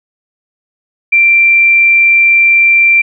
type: tone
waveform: sine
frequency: 2358 Hz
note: D7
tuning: 6 cents sharp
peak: -4 dBFS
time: 1.12-3.02 s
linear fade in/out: 10 ms
effects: none